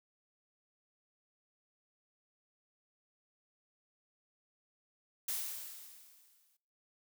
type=noise with exponential decay; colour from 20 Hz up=blue; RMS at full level=-35 dBFS; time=5.28-6.57 s; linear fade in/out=5 ms; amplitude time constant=280 ms; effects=noise-tail reverb RT60 0.6 s tail -22 dB re dry

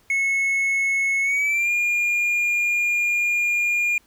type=tone with pitch glide; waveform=triangle; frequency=2191 to 2417 Hz; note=C#7 to D7; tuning=-21 to +49 cents; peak=-17 dBFS; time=0.1-3.98 s; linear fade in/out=2 ms; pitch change=+170 cents; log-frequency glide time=1.22-1.71 s; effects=pink hiss -59 dBFS RMS until 4.06 s

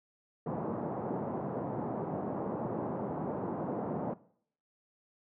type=band-pass noise; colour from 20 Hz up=pink; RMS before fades=-36 dBFS; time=0.46-4.14 s; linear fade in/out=5 ms; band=140 to 910 Hz; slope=24 dB/octave; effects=noise-tail reverb RT60 0.6 s tail -19 dB re dry

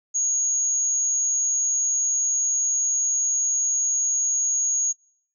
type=tone; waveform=sine; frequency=6645 Hz; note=G#8; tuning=in tune; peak=-20 dBFS; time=0.14-4.93 s; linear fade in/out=20 ms; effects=noise-tail reverb RT60 0.6 s tail -26 dB re dry

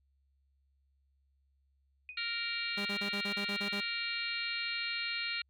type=tone with exponential decay; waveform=sine; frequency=2489 Hz; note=D#7; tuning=in tune; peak=-39 dBFS; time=2.09-2.26 s; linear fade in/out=1 ms; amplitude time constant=35 ms
type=harmonic tone; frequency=466.2 Hz; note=A#4; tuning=in tune; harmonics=3 / 4 / 5 / 6 / 7 / 8 / 9; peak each=-43 / -44 / -38 / -41 / -49 / -44 / -40 dBFS; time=2.17-5.42 s; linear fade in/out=5 ms
type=tone bursts; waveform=sawtooth; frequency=202 Hz; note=G#3; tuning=48 cents flat; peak=-33 dBFS; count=9; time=2.77-3.807 s; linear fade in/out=10 ms; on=85 ms; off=34 ms
effects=added 68 Hz sine -70 dBFS peak until 5.49 s

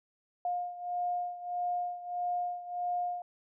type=beating tone pair; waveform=sine; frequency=710 / 711.6 Hz; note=F5 / F5; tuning=+28 / +32 cents; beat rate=1.6 Hz; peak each=-33 / -37 dBFS; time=0.45-3.22 s; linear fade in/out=2 ms; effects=none

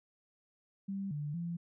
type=tone with pitch steps; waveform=sine; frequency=196 / 147.4 / 170.6 Hz; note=G3 / D3 / F3; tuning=0 / +7 / -40 cents; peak=-35 dBFS; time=0.88-1.57 s; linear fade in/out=10 ms; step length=230 ms; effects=none

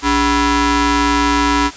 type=ring-modulated tone; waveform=sawtooth; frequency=347 Hz; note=F4; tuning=11 cents flat; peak=-5 dBFS; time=0.02-1.71 s; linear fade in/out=50 ms; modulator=634 Hz; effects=white hiss -34 dBFS RMS until 1.76 s + resampled to 16000 Hz

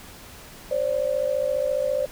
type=tone pair together; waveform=sine; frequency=527 / 581.7 Hz; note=C5 / D5; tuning=+12 / -17 cents; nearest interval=major second; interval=171 cents; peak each=-24 dBFS; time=0.71-2.06 s; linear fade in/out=5 ms; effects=pink hiss -44 dBFS RMS until 2.11 s

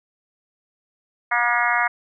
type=harmonic tone; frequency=239.6 Hz; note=A#3; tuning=48 cents sharp; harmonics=3 / 4 / 5 / 6 / 7 / 8 / 9; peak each=-25 / -25 / -25 / -25 / -25 / -25 / -25 dBFS; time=1.31-1.88 s; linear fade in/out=10 ms; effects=none

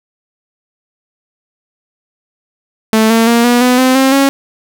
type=tone with pitch steps; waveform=sawtooth; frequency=220 / 227.1 / 234.4 / 242 / 249.8 / 257.9 / 266.2 / 274.8 Hz; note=A3 / A#3 / A#3 / B3 / B3 / C4 / C4 / C#4; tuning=0 / -45 / +10 / -35 / +20 / -25 / +30 / -15 cents; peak=-3 dBFS; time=2.93-4.29 s; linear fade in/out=0 ms; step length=170 ms; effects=none

